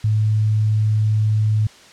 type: tone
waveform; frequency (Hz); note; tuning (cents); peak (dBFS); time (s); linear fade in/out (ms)
sine; 107.5; A2; -40; -14; 0.04-1.67; 5
effects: white hiss -45 dBFS RMS until 1.92 s + low-pass 6000 Hz 12 dB/octave